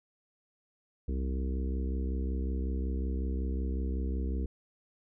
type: harmonic tone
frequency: 65.41 Hz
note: C2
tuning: in tune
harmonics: 1 / 3 / 4 / 5 / 6 / 7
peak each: -30 / -40 / -42 / -44 / -46 / -47 dBFS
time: 1.08-4.46 s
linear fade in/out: 5 ms
effects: none